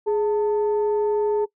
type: tone pair together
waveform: sine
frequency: 418.4 / 893.8 Hz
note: G#4 / A5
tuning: +13 / +27 cents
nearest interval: octave + minor second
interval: 1314 cents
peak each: -18 / -28 dBFS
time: 0.06-1.46 s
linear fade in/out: 20 ms
effects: noise-tail reverb RT60 0.1 s tail -22 dB re dry + tanh soft clip ceiling -12 dBFS